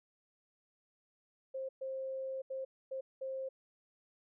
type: tone bursts at uneven times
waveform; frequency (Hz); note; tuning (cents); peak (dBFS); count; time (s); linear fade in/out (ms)
sine; 530; C5; +22; -37; 5; 1.54-1.69 / 1.81-2.42 / 2.5-2.65 / 2.91-3.01 / 3.21-3.49; 10
effects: none